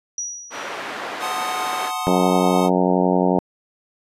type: tone with exponential decay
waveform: sine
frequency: 5810 Hz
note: F#8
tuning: 32 cents flat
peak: -22 dBFS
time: 0.18-0.97 s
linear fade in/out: 2 ms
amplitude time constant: 170 ms
type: band-pass noise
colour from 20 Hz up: white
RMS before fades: -30 dBFS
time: 0.5-1.92 s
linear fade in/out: 50 ms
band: 320 to 1700 Hz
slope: 12 dB/octave
type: chord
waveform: square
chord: F# diminished seventh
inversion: none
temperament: equal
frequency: 740 / 880 / 1046.5 / 1244.5 Hz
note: F#5 / A5 / C6 / Eb6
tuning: 0 / 0 / 0 / 0 cents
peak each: -28 / -32 / -31 / -29 dBFS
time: 1.19-2.7 s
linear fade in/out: 50 ms
type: harmonic tone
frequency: 91.3 Hz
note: F#2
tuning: 23 cents flat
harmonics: 2 / 3 / 4 / 5 / 6 / 7 / 8 / 9 / 10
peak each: -20 / -22 / -23 / -24 / -25 / -25 / -26 / -27 / -27 dBFS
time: 2.07-3.39 s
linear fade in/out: 0 ms
effects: resampled to 32000 Hz